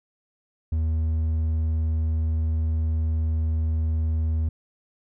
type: tone with hard clipping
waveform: sine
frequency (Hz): 79.8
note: D#2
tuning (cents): +44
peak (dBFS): -22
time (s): 0.72-4.49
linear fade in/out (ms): 5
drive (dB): 3
effects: none